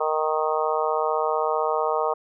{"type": "harmonic tone", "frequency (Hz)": 155.56, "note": "D#3", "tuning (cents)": 0, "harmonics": [3, 4, 5, 6, 7, 8], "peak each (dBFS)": [-26, -27, -28, -29, -29, -30], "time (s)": [0, 2.14], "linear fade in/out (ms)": 10, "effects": []}